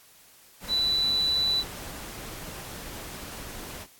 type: tone in noise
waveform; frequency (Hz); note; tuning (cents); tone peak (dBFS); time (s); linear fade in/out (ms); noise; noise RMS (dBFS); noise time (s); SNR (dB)
sine; 3972; B7; +9; -22; 0.68-1.64; 50; pink; -40; 0.6-3.87; +15
effects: white hiss -55 dBFS RMS until 3.99 s + AAC 64 kbps